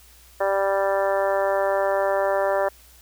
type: harmonic tone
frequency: 196 Hz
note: G3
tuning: in tune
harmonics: 2 / 3 / 4 / 5 / 6 / 7 / 8 / 9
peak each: -28 / -21 / -28 / -29 / -34 / -34 / -37 / -33 dBFS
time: 0.4-2.69 s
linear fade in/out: 10 ms
effects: added 60 Hz sine -52 dBFS peak until 3.01 s + white hiss -52 dBFS RMS until 3.01 s